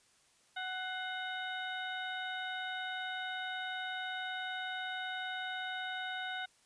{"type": "harmonic tone with a mistuned harmonic", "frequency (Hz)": 744, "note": "F#5", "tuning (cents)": 9, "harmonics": [1, 2, 3, 4, 5], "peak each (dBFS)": [-42, -40, -48, -48, -45], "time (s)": [0.56, 6.46], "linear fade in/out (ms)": 10, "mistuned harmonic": 3, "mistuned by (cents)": -87, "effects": ["white hiss -68 dBFS RMS until 6.65 s", "resampled to 22050 Hz"]}